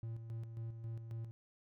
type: tone with tremolo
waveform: triangle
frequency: 114 Hz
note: A#2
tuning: 38 cents flat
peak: -38 dBFS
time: 0.03-1.31 s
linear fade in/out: 0 ms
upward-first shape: square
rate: 3.7 Hz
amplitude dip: 50%
effects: none